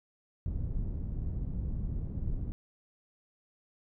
pink low-pass noise, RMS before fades -34 dBFS, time 0.46-2.52 s, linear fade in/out 0 ms, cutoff 150 Hz, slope 12 dB/octave, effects none

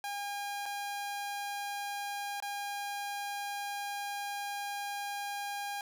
sawtooth tone with dropouts, 810 Hz, G#5, 43 cents flat, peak -32 dBFS, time 0.04-5.81 s, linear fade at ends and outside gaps 1 ms, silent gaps 0.657-0.661 / 2.402-2.424 s, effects none

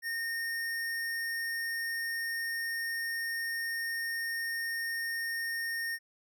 square tone, 1838 Hz, A#6, 25 cents flat, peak -33 dBFS, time 0.02-5.99 s, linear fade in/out 50 ms, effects none

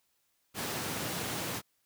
pink high-pass noise, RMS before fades -36 dBFS, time 0.54-1.62 s, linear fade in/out 50 ms, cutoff 100 Hz, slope 24 dB/octave, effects white hiss -75 dBFS RMS until 1.85 s

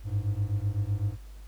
triangle beating tone pair, 98 / 105.9 Hz, G2 / G#2, 0 / +34 cents, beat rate 7.9 Hz, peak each -27 dBFS, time 0.04-1.17 s, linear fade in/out 50 ms, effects added 50 Hz sine -42 dBFS peak until 1.47 s + pink hiss -59 dBFS RMS until 1.47 s

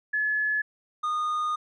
sine / triangle tone pair in turn, 1711 / 1227.8 Hz, A6 / D#6, -49 / -23 cents, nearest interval tritone, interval 574 cents, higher first, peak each -23 dBFS, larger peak neither, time 0.13-0.62 / 1.03-1.56 s, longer second, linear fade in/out 10 ms, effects resampled to 22050 Hz

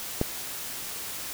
click, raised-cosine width 2 ms, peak -10 dBFS, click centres 0.214 s, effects white hiss -36 dBFS RMS until 1.33 s

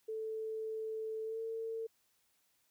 sine tone with pitch glide, 440 to 450 Hz, A4 to A4, 0 to +39 cents, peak -37 dBFS, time 0.08-1.87 s, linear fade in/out 10 ms, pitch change +39 cents, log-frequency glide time 1.24-1.39 s, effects white hiss -75 dBFS RMS until 2.7 s

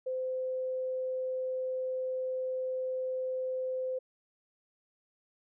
sine tone, 515 Hz, C5, 28 cents flat, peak -31 dBFS, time 0.06-3.99 s, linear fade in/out 10 ms, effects none

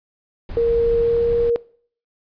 brown noise, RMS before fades -30 dBFS, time 0.49-1.5 s, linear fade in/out 2 ms
sine tone with pitch glide, 466.2 to 470.5 Hz, A#4 to A#4, 0 to +16 cents, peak -14 dBFS, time 0.57-1.56 s, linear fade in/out 0 ms, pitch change +16 cents, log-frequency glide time 1.01-1.37 s
effects noise-tail reverb RT60 0.5 s tail -21 dB re dry + resampled to 11025 Hz

